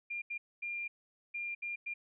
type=tone bursts at uneven times; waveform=sine; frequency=2399 Hz; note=D7; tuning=36 cents sharp; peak=-36 dBFS; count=6; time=0.1-0.22 / 0.3-0.38 / 0.62-0.88 / 1.34-1.55 / 1.62-1.76 / 1.86-1.94 s; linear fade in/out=10 ms; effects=none